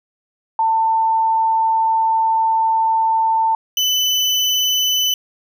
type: tone pair in turn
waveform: sine / 35% pulse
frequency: 894 / 3007 Hz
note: A5 / F#7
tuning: +27 / +27 cents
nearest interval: octave + major sixth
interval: 2100 cents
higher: second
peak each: -13 dBFS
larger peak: neither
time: 0.59-3.55 / 3.77-5.14 s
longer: first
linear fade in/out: 2 ms
effects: none